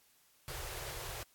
pink band-stop noise, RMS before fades -43 dBFS, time 0.48-1.23 s, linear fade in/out 0 ms, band 150 to 340 Hz, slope 96 dB/octave, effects white hiss -68 dBFS RMS until 1.34 s + AAC 64 kbps

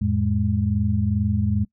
sine tone cluster, 86.5 / 108.9 / 207.3 Hz, F2 / A2 / G#3, -16 / -17 / -3 cents, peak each -23 dBFS, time 0.01-1.65 s, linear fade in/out 10 ms, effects noise-tail reverb RT60 0.1 s tail -24 dB re dry

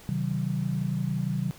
sine chord, C diminished, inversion none, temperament just, 130.81 / 156.98 / 188.37 Hz, C3 / Eb3 / Gb3, 0 / +16 / +31 cents, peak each -30 dBFS, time 0.09-1.51 s, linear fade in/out 0 ms, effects pink hiss -50 dBFS RMS until 1.58 s

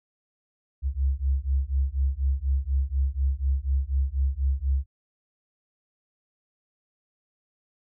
sine beating tone pair, 65.8 / 69.9 Hz, C2 / C#2, +10 / +15 cents, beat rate 4.1 Hz, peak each -25 / -25 dBFS, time 0.82-4.86 s, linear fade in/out 50 ms, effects none

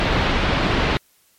pink low-pass noise, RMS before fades -19 dBFS, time 0-0.97 s, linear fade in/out 0 ms, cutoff 3800 Hz, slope 24 dB/octave, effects white hiss -59 dBFS RMS until 1.38 s + MP3 64 kbps

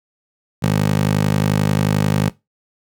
15% pulse tone with high-pass filter, 51.3 Hz, G#1, 21 cents flat, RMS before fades -17 dBFS, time 0.62-2.3 s, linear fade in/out 20 ms, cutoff 140 Hz, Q 1.5, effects noise-tail reverb RT60 0.2 s tail -19 dB re dry

